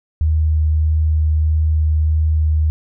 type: tone with vibrato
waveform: sine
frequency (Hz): 77.78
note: D#2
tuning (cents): 0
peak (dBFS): -12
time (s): 0.21-2.7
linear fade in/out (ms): 0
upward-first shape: sine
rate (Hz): 1.6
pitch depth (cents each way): 9
effects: none